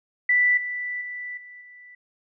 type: tone with level steps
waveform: sine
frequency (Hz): 1975.5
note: B6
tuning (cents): 0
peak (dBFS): -16 / -27 / -31 / -41 / -44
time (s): 0.29-1.95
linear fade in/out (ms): 5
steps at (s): 0.57 / 1.01 / 1.37 / 1.61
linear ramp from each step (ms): 5
effects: none